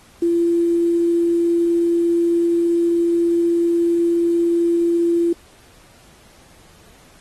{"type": "tone with quantisation", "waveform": "sine", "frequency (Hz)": 340.4, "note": "F4", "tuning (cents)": -44, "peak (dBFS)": -14, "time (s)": [0.22, 5.33], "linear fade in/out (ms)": 5, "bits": 7, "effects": ["pink hiss -50 dBFS RMS until 7.2 s", "AAC 32 kbps"]}